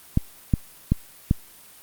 clicks, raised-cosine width 5 ms, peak -5 dBFS, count 4, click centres 0.174 / 0.538 / 0.92 / 1.311 s, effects white hiss -48 dBFS RMS until 1.82 s + Opus 32 kbps

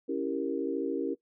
sine chord, C# diminished seventh, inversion none, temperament equal, 277.2 / 329.6 / 392 / 466.2 Hz, C#4 / E4 / G4 / Bb4, 0 / 0 / 0 / 0 cents, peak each -33 / -34 / -35 / -34 dBFS, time 0.08-1.15 s, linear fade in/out 20 ms, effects noise-tail reverb RT60 0.1 s tail -17 dB re dry

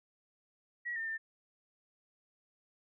sine tone with pitch steps, 1918 / 1809 / 1793 Hz, A#6 / A6 / A6, +49 / +48 / +32 cents, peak -35 dBFS, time 0.85-1.18 s, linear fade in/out 20 ms, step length 110 ms, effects none

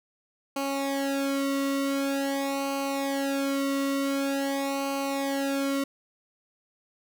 sawtooth tone with flanger, 275.7 Hz, C#4, 9 cents flat, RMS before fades -28 dBFS, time 0.56-5.84 s, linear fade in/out 5 ms, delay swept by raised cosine 0.56 to 1.25 ms, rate 0.46 Hz, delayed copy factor -0.95, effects none

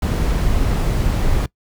brown noise, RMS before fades -17 dBFS, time 0.02-1.46 s, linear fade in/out 5 ms, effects noise-tail reverb RT60 0.1 s tail -22 dB re dry

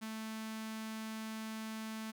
sawtooth tone with notch filter, 220 Hz, A3, in tune, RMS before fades -43 dBFS, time 0.01-2.12 s, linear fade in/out 20 ms, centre 490 Hz, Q 0.82, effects none

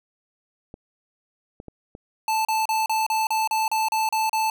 clicks, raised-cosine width 2 ms, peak -25 dBFS, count 4, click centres 0.741 / 1.601 / 1.683 / 1.951 s
square tone bursts, 878 Hz, A5, 4 cents flat, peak -21 dBFS, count 11, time 2.28-4.5 s, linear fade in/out 2 ms, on 170 ms, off 35 ms
effects none

